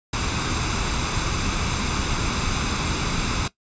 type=noise with comb filter; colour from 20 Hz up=pink; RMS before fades=-24 dBFS; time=0.13-3.48 s; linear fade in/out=5 ms; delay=0.81 ms; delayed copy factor=+0.5; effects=noise-tail reverb RT60 0.1 s tail -17 dB re dry + resampled to 16000 Hz